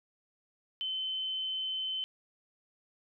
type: tone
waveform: sine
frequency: 3063 Hz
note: G7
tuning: 41 cents flat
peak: -32 dBFS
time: 0.81-2.04 s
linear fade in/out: 0 ms
effects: none